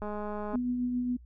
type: click train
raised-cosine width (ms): 1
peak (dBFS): -24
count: 113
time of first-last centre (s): 0.02-0.556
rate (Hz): 209
type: tone with tremolo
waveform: sine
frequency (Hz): 246.9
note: B3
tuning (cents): 0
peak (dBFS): -26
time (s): 0.53-1.17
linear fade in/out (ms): 10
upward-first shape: triangle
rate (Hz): 7.3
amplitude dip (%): 35
effects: noise-tail reverb RT60 0.1 s tail -26 dB re dry + added 60 Hz sine -49 dBFS peak until 1.25 s

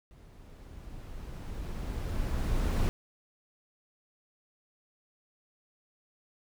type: noise with level ramp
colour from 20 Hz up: brown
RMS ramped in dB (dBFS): -52 to -26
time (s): 0.11-2.89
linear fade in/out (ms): 0
effects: none

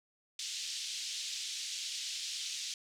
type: band-pass noise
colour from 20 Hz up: pink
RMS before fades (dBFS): -40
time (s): 0.39-2.74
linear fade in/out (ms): 2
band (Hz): 3100 to 7100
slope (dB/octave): 24
effects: none

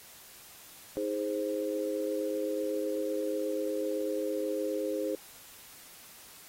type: chord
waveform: sine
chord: Ab major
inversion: second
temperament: equal with one note detuned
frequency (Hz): 315.5 / 415.3 / 523.3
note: Eb4 / Ab4 / C5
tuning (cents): +24 / 0 / 0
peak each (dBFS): -35 / -34 / -33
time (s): 0.97-5.15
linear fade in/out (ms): 0
effects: white hiss -52 dBFS RMS until 6.48 s + AAC 48 kbps

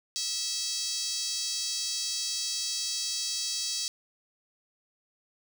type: tone with high-pass filter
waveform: 5% pulse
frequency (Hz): 652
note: E5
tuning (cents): -19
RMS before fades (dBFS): -32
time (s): 0.16-3.88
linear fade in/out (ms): 0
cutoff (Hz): 4600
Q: 2.3
effects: none

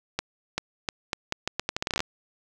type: accelerating click train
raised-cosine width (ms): 0.2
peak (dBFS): -9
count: 17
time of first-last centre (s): 0.19-2.004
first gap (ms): 390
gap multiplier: 0.79
effects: none

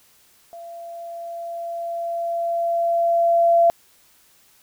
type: tone with level ramp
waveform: sine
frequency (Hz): 680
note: F5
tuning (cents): -46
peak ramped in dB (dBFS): -35 to -11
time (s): 0.53-3.7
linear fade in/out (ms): 0
effects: white hiss -56 dBFS RMS until 4.62 s

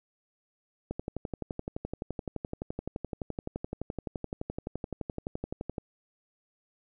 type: click train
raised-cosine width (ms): 2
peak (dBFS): -20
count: 58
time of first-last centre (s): 0.91-5.782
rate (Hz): 11.7
effects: none

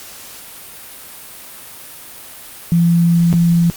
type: tone with dropouts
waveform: sine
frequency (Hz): 170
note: F3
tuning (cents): -46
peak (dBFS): -9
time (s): 2.72-3.7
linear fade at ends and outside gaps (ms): 0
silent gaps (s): 3.328-3.338
effects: white hiss -35 dBFS RMS until 3.76 s + Opus 48 kbps

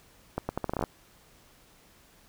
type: accelerating click train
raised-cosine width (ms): 1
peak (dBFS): -15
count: 11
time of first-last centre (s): 0.38-0.838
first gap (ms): 110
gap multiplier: 0.78
effects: pink hiss -59 dBFS RMS until 2.28 s

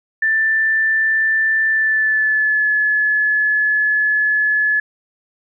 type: tone with pitch glide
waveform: sine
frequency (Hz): 1771 to 1711.7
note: A6 to A6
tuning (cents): +11 to -48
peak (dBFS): -13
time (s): 0.22-4.8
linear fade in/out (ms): 5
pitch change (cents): -59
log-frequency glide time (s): 1.68-2.69
effects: none

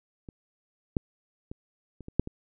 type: clicks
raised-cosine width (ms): 3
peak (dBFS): -29 / -12 / -25 / -30 / -27 / -8 / -23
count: 7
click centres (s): 0.288 / 0.968 / 1.515 / 2.007 / 2.084 / 2.196 / 2.274
effects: none

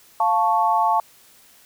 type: chord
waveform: sine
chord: F augmented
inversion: none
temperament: equal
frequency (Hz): 698.5 / 880 / 1108.7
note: F5 / A5 / C#6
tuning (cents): 0 / 0 / 0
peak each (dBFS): -22 / -18 / -22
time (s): 0.2-1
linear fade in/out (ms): 2
effects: white hiss -52 dBFS RMS until 1.65 s

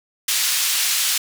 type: band-pass noise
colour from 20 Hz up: pink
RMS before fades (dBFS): -20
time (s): 0.28-1.18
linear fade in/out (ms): 5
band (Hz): 2900 to 16000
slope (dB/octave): 12
effects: none

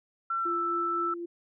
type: tone with pitch glide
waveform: sine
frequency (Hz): 1349 to 1322.8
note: E6 to E6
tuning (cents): +40 to +6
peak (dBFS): -27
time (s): 0.3-1.14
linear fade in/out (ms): 5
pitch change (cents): -34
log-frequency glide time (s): 0.42-0.53
type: tone with tremolo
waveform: sine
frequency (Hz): 343.7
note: F4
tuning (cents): -28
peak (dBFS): -32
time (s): 0.45-1.26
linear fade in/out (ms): 10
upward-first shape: sine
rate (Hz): 3.9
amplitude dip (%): 30
effects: none

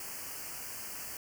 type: band-stop noise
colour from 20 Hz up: white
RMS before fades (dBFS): -42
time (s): 0-1.17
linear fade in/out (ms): 2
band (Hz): 3000 to 4500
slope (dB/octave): 96
effects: none

